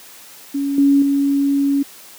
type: tone with level steps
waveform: sine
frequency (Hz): 279.8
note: C#4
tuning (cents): +16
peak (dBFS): -17 / -9 / -13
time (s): 0.54-1.83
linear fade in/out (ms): 10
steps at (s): 0.78 / 1.02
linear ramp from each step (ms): 2
effects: white hiss -41 dBFS RMS until 2.18 s + high-pass 150 Hz 12 dB/octave